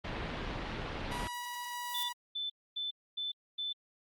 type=low-pass noise; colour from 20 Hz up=pink; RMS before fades=-38 dBFS; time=0.04-1.28 s; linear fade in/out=10 ms; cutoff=3900 Hz; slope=24 dB/octave
type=tone; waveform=sawtooth; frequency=970 Hz; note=B5; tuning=31 cents flat; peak=-34 dBFS; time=1.11-2.13 s; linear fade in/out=10 ms
type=noise with exponential growth; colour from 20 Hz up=violet; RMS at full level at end=-38 dBFS; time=1.47-2.03 s; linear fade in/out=0 ms; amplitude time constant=120 ms
type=tone bursts; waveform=sine; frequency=3520 Hz; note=A7; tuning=in tune; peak=-34 dBFS; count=5; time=1.94-3.73 s; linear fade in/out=10 ms; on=150 ms; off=260 ms
effects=Opus 32 kbps